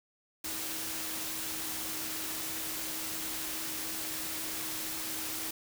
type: tone in noise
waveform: sine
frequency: 318.1 Hz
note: D#4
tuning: 38 cents sharp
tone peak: -47 dBFS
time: 0.44-5.51 s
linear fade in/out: 5 ms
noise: white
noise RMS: -37 dBFS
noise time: 0.44-5.51 s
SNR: -13 dB
effects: none